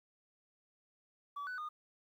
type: tone with pitch steps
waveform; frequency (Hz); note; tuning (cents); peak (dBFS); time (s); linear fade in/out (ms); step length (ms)
sine; 1146 / 1494 / 1224; D6 / F#6 / D#6; -43 / +16 / -29; -37; 1.36-1.69; 10; 110
effects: tanh soft clip ceiling -38 dBFS + 12-bit